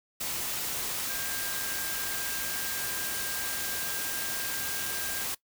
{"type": "tone in noise", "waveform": "sine", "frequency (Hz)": 1600, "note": "G6", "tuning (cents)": 35, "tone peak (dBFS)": -40, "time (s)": [1.09, 5.24], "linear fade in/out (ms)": 10, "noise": "white", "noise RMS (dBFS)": -33, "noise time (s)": [0.2, 5.35], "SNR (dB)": -10, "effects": ["noise-tail reverb RT60 0.1 s tail -20 dB re dry"]}